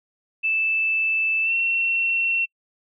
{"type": "tone with pitch glide", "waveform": "sine", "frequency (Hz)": [2637, 2714], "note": ["E7", "E7"], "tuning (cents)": [0, 50], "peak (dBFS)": -19, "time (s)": [0.43, 2.46], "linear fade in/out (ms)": 20, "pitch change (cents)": 50, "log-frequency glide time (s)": [1.43, 1.53], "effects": ["noise-tail reverb RT60 0.1 s tail -26 dB re dry"]}